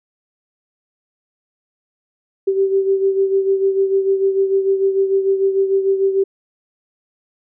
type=beating tone pair; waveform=sine; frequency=387.6 / 394.3 Hz; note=G4 / G4; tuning=-20 / +10 cents; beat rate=6.7 Hz; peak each=-14 / -21 dBFS; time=2.47-6.24 s; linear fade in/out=10 ms; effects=none